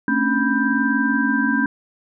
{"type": "tone cluster", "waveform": "sine", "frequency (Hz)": [223.3, 269.4, 289.9, 985, 1574], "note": ["A3", "C#4", "D4", "B5", "G6"], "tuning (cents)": [26, -49, -22, -5, 7], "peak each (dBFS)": [-22, -21, -25, -27, -21], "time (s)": [0.08, 1.66], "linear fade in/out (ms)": 2, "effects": []}